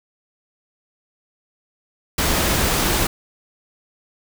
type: noise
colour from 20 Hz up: pink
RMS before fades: -19 dBFS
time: 2.18-3.07 s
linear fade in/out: 5 ms
effects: none